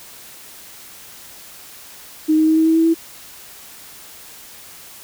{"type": "tone with pitch steps", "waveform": "sine", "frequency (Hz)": [311.1, 314, 316.9, 319.8, 322.8, 325.8, 328.8], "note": ["D#4", "D#4", "D#4", "D#4", "E4", "E4", "E4"], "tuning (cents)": [0, 16, 32, 48, -36, -20, -4], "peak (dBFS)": -11, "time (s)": [2.28, 2.945], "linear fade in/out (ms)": 20, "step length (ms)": 95, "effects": ["white hiss -40 dBFS RMS until 5.03 s"]}